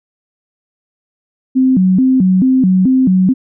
sine tone with vibrato, 220 Hz, A3, in tune, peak -7 dBFS, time 1.55-3.34 s, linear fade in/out 20 ms, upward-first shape square, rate 2.3 Hz, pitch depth 290 cents each way, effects none

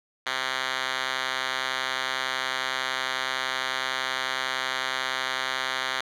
5% pulse tone with band-pass filter, 130.9 Hz, C3, 1 cent sharp, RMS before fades -29 dBFS, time 0.26-6.01 s, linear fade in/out 5 ms, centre 2600 Hz, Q 1.8, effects none

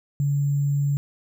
sine tone with sample-and-hold, 142.4 Hz, C#3, 47 cents sharp, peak -19 dBFS, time 0.2-0.97 s, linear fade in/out 0 ms, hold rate 7350 Hz, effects none

